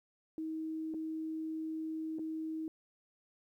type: tone with dropouts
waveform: sine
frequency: 317.5 Hz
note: D#4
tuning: 35 cents sharp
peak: -36 dBFS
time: 0.38-2.68 s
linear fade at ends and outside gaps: 1 ms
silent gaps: 0.939-0.944 / 2.186-2.193 s
effects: 12-bit